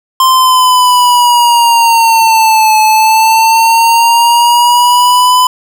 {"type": "exponential two-way sweep", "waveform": "square", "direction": "down then up", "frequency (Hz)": [1046.5, 864, 1008], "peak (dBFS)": -5, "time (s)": [0.2, 5.47], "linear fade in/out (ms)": 2, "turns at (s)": 2.79, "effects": []}